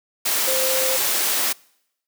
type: tone in noise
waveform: sine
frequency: 523 Hz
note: C5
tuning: 1 cent flat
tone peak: -23 dBFS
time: 0.47-0.97 s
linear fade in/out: 10 ms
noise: white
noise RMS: -21 dBFS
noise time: 0.25-1.53 s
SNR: -5 dB
effects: noise-tail reverb RT60 0.8 s tail -26 dB re dry + high-pass 300 Hz 12 dB/octave